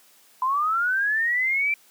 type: linear sweep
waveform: sine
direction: up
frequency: 1000 to 2357 Hz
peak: -20 dBFS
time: 0.42-1.74 s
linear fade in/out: 2 ms
effects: white hiss -56 dBFS RMS until 1.9 s + high-pass 200 Hz 12 dB/octave